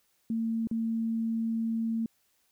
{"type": "tone with dropouts", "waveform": "sine", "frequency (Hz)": 226.4, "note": "A3", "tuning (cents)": 50, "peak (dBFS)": -27, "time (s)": [0.3, 2.06], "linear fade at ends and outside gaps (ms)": 2, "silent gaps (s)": [0.672, 0.712], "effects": ["white hiss -71 dBFS RMS until 2.51 s"]}